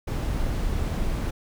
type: noise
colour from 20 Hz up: brown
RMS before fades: -26 dBFS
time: 0.07-1.31 s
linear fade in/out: 10 ms
effects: none